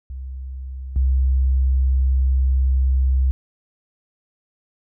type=tone with level steps; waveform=sine; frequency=65.41 Hz; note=C2; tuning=in tune; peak=-28 / -14 dBFS; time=0.1-3.31 s; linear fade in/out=0 ms; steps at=0.96 s; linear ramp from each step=2 ms; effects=none